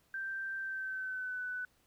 sine tone with pitch glide, 1568 to 1495.5 Hz, G6 to F#6, 0 to +18 cents, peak -36 dBFS, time 0.14-1.65 s, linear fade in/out 2 ms, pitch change -82 cents, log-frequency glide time 0.59-1.41 s, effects pink hiss -71 dBFS RMS until 1.86 s

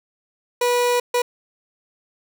30% pulse tone bursts at uneven times, 487.5 Hz, B4, 23 cents flat, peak -14 dBFS, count 2, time 0.61-1 / 1.14-1.22 s, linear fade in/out 5 ms, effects none

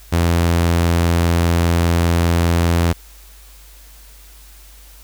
sawtooth tone, 85 Hz, F2, 46 cents flat, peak -9 dBFS, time 0.12-2.93 s, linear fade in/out 10 ms, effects added 50 Hz sine -41 dBFS peak until 5.03 s + white hiss -46 dBFS RMS until 5.03 s

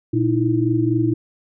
sine tone cluster, 118.9 / 309.6 / 333.6 Hz, A#2 / D#4 / E4, +35 / -9 / +21 cents, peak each -20 dBFS, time 0.13-1.14 s, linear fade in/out 10 ms, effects none

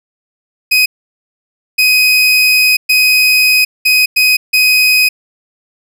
30% pulse tone bursts at uneven times, 2510 Hz, D#7, 15 cents sharp, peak -4 dBFS, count 6, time 0.71-0.86 / 1.78-2.77 / 2.89-3.65 / 3.85-4.06 / 4.16-4.37 / 4.53-5.09 s, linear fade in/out 10 ms, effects none

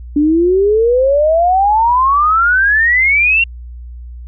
sine exponential sweep, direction up, 287.7 to 2777 Hz, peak -8 dBFS, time 0.16-3.44 s, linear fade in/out 5 ms, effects added 60 Hz sine -27 dBFS peak until 4.27 s

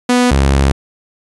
sawtooth tone pair in turn, 246.9 / 68.47 Hz, B3 / C#2, 0 / -21 cents, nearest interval octave + minor seventh, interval 2221 cents, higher first, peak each -5 dBFS, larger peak neither, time 0.09-0.31 / 0.31-0.72 s, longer second, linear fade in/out 5 ms, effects resampled to 24000 Hz

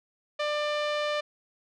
sawtooth tone with low-pass filter, 595 Hz, D5, 22 cents sharp, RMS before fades -29 dBFS, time 0.39-1.21 s, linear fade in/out 10 ms, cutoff 3700 Hz, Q 1.3, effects none

